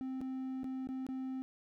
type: tone with dropouts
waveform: triangle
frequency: 261.6 Hz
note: C4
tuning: in tune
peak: -35 dBFS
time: 0.01-1.42 s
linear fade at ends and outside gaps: 0 ms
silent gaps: 0.207-0.214 / 0.633-0.643 / 0.872-0.889 / 1.066-1.088 s
effects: none